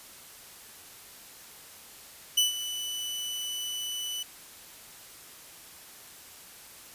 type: tone with ADSR envelope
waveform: sawtooth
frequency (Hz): 2981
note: F#7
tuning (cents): +12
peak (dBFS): -16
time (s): 2.37-4.23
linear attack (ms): 9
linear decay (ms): 140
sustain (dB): -13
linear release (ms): 5
effects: white hiss -49 dBFS RMS until 6.94 s + resampled to 32000 Hz